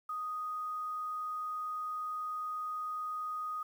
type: tone with quantisation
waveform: sine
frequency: 1244.5 Hz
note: D#6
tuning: in tune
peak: -35 dBFS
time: 0.09-3.63 s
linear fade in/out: 5 ms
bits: 10
effects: none